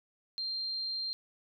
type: tone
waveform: sine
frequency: 4177 Hz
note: C8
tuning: 4 cents flat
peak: -33 dBFS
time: 0.38-1.13 s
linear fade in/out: 0 ms
effects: none

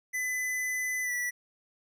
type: tone with pitch glide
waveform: square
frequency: 2008 to 1957.6 Hz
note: B6 to B6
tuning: +28 to -16 cents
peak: -30 dBFS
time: 0.13-1.31 s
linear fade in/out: 20 ms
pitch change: -44 cents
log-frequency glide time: 1.03-1.12 s
effects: none

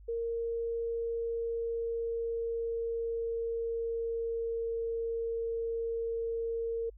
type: tone with pitch glide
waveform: sine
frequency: 463 to 459.3 Hz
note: A#4 to A#4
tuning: -12 to -26 cents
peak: -31 dBFS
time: 0.08-6.9 s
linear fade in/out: 10 ms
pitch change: -14 cents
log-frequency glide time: 0.86-4.77 s
effects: added 50 Hz sine -50 dBFS peak until 6.97 s

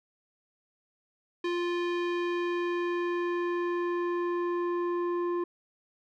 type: tone with low-pass filter sweep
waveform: square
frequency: 349.2 Hz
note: F4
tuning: in tune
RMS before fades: -30 dBFS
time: 1.44-5.44 s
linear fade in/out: 5 ms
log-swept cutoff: 3400 to 1000 Hz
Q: 1.2
effects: none

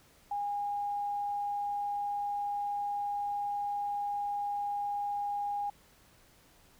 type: tone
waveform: sine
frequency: 816 Hz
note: G#5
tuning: 31 cents flat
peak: -31 dBFS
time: 0.31-5.7 s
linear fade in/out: 5 ms
effects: pink hiss -62 dBFS RMS until 6.79 s

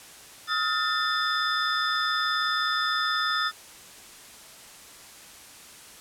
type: tone cluster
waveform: sine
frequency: 1271 / 1410 / 1787 / 3544 / 5090 Hz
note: D#6 / F6 / A6 / A7 / D#8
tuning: +36 / +16 / +26 / +12 / +39 cents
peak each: -28 / -31 / -30 / -30 / -32 dBFS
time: 0.47-3.52 s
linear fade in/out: 50 ms
effects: white hiss -47 dBFS RMS until 6 s + low-pass 11000 Hz 12 dB/octave

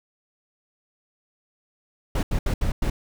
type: noise bursts at uneven times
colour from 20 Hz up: brown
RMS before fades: -22 dBFS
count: 5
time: 2.15-2.23 / 2.31-2.39 / 2.46-2.54 / 2.61-2.72 / 2.82-2.9 s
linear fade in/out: 5 ms
effects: none

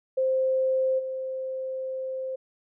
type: tone with level steps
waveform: sine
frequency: 523.3 Hz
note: C5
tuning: in tune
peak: -21 / -29 dBFS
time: 0.17-2.36 s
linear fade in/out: 10 ms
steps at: 0.98 s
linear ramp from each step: 20 ms
effects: none

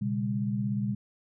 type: tone cluster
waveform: sine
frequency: 121.9 / 138.8 / 202 Hz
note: B2 / C#3 / G#3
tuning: -22 / +3 / -48 cents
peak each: -31 / -36 / -29 dBFS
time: 0.01-0.95 s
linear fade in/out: 10 ms
effects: none

